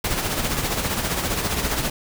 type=noise with tremolo; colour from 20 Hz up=pink; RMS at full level=-22 dBFS; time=0.04-1.9 s; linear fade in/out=5 ms; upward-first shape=sine; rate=15 Hz; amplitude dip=50%; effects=none